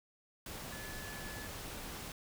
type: tone in noise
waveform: sine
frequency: 1722 Hz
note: A6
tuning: 38 cents flat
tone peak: -49 dBFS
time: 0.72-1.47 s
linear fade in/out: 2 ms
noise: pink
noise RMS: -45 dBFS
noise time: 0.46-2.12 s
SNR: -7 dB
effects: none